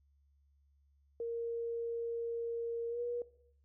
sine tone with pitch glide, 465.5 to 480.2 Hz, A#4 to B4, -2 to -49 cents, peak -35 dBFS, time 1.2-3.22 s, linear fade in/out 2 ms, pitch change +53 cents, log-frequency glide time 2.89-3 s, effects noise-tail reverb RT60 0.7 s tail -18 dB re dry + added 70 Hz sine -67 dBFS peak until 3.64 s

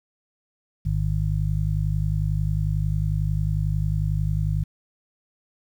harmonic tone, 51.1 Hz, G#1, 27 cents flat, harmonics 1 / 2 / 3, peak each -25 / -25 / -25 dBFS, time 0.85-4.64 s, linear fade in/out 10 ms, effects 9-bit

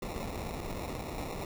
pink noise with sample-and-hold, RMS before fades -38 dBFS, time 0.02-1.45 s, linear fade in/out 2 ms, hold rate 1575 Hz, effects none

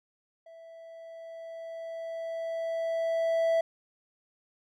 triangle tone with level ramp, 659.3 Hz, E5, in tune, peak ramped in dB -46 to -20 dBFS, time 0.46-3.61 s, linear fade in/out 5 ms, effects none

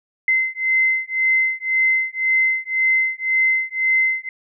sine beating tone pair, 2063 / 2064.9 Hz, C7 / C7, -25 / -23 cents, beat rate 1.9 Hz, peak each -19 dBFS, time 0.28-4.29 s, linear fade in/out 2 ms, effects none

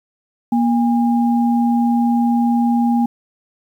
sine tone pair together, 237.7 / 812 Hz, A#3 / G#5, +34 / -39 cents, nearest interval octave + major sixth, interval 2127 cents, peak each -13 / -21 dBFS, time 0.52-3.06 s, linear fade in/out 5 ms, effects 8-bit

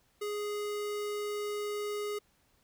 square tone, 415.3 Hz, G#4, in tune, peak -34 dBFS, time 0.21-2.19 s, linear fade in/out 10 ms, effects pink hiss -70 dBFS RMS until 2.63 s

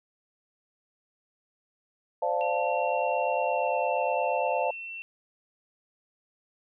sine chord, D minor seventh, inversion third, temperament equal with one note detuned, 518.7 / 587.3 / 698.5 / 880 Hz, C5 / D5 / F5 / A5, -15 / 0 / 0 / 0 cents, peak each -30 dBFS, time 2.22-4.71 s, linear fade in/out 5 ms
sine tone with pitch glide, 2729 to 2698 Hz, F7 to E7, -41 to +40 cents, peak -36 dBFS, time 2.41-5.02 s, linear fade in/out 0 ms, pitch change -19 cents, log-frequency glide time 3.46-3.79 s
effects none

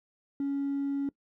sine tone with hard clipping, 279.2 Hz, C#4, 13 cents sharp, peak -28 dBFS, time 0.4-1.09 s, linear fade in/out 2 ms, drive 1 dB, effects noise-tail reverb RT60 0.1 s tail -21 dB re dry

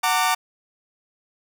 sawtooth chord, Gb augmented, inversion none, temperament equal with one note detuned, 740 / 912.1 / 1174.7 Hz, Gb5 / Bb5 / D6, 0 / -38 / 0 cents, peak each -19 dBFS, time 0.03-0.35 s, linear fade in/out 10 ms, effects none

